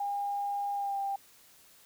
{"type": "tone with pitch glide", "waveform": "sine", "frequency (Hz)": [808, 792.3], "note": ["G#5", "G5"], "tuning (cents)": [-48, 18], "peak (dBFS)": -30, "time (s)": [0, 1.16], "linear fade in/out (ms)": 5, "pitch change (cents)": -34, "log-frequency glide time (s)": [0.74, 0.98], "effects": ["white hiss -59 dBFS RMS until 1.85 s"]}